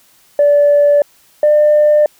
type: tone pair in turn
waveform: sine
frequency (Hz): 580 / 599.1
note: D5 / D5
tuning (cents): -22 / +34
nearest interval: minor second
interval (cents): 56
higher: second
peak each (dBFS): -5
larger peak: neither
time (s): 0.39-1.02 / 1.43-2.06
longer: neither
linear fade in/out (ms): 2
effects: tanh soft clip ceiling -3 dBFS + white hiss -50 dBFS RMS until 2.19 s